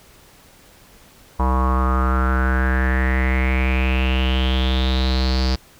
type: tone with low-pass filter sweep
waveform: square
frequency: 64.7 Hz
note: C2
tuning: 19 cents flat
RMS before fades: -18 dBFS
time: 1.39-5.56 s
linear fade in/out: 10 ms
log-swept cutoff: 1000 to 4800 Hz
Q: 7.5
effects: pink hiss -49 dBFS RMS until 5.79 s